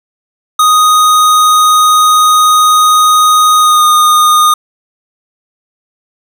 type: tone with pitch glide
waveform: square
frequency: 1244.5 to 1228.1 Hz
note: D#6 to D#6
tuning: 0 to -23 cents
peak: -5 dBFS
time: 0.59-4.54 s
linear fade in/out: 5 ms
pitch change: -23 cents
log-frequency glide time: 3.58-3.83 s
effects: none